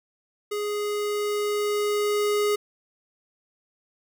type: tone with level ramp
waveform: square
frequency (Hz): 415.3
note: G#4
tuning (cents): 0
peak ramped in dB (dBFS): -27 to -21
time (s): 0.51-2.56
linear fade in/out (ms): 10
effects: none